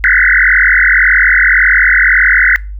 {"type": "tone with frequency modulation", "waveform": "sine", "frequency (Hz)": 1760, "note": "A6", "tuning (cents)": 0, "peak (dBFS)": -5, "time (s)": [0.04, 2.56], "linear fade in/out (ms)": 0, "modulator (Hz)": 41.8, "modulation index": 7.4, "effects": ["noise-tail reverb RT60 0.3 s tail -23 dB re dry", "added 50 Hz sine -21 dBFS peak until 2.79 s"]}